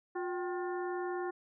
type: harmonic tone with a mistuned harmonic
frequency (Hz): 356.6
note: F4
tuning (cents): +36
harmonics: 1 / 2 / 3 / 4 / 5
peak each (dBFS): -35 / -41 / -45 / -47 / -49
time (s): 0.15-1.31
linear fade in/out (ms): 10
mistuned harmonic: 2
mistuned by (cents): +140
effects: none